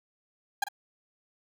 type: tone with echo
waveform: 30% pulse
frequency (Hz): 813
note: G#5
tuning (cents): -37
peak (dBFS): -21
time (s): 0.62-0.64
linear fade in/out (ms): 5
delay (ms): 46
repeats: 1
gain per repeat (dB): -12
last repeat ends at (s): 0.686
effects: none